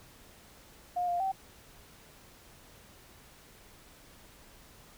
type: tone with pitch steps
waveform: sine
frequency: 713 / 700 / 770 Hz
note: F5 / F5 / G5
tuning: +36 / +4 / -31 cents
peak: -28 dBFS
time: 0.96-1.32 s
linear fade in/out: 10 ms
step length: 120 ms
effects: pink hiss -56 dBFS RMS until 4.97 s